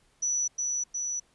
sine tone with echo, 5920 Hz, F#8, in tune, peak -25 dBFS, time 0.22-0.48 s, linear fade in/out 10 ms, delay 360 ms, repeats 2, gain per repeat -2 dB, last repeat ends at 1.2 s, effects pink hiss -66 dBFS RMS until 1.34 s + resampled to 24000 Hz

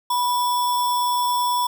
sine tone with sample-and-hold, 981 Hz, B5, 12 cents flat, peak -18 dBFS, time 0.1-1.67 s, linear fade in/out 5 ms, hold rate 4410 Hz, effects none

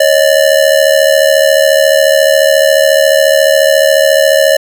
square ring-modulated tone, 589 Hz, D5, 5 cents sharp, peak -3 dBFS, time 0-4.57 s, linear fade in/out 5 ms, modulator 37.1 Hz, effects none

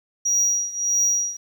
sine tone with tremolo, 5750 Hz, F8, 50 cents sharp, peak -13 dBFS, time 0.25-1.37 s, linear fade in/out 10 ms, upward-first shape triangle, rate 1.6 Hz, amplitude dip 90%, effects tanh soft clip ceiling -15 dBFS + 9-bit

